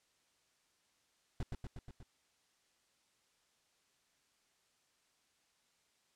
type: noise with echo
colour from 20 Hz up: brown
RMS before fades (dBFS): -37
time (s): 1.4-1.43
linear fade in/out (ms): 2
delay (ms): 120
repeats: 5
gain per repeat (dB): -3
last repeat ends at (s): 2.03
effects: white hiss -75 dBFS RMS until 6.15 s + low-pass 8000 Hz 12 dB/octave